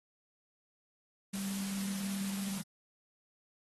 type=tone in noise; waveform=sine; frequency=196 Hz; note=G3; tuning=in tune; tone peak=-35 dBFS; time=1.33-2.62 s; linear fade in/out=10 ms; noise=white; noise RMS=-43 dBFS; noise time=1.33-2.62 s; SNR=+5 dB; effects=AAC 32 kbps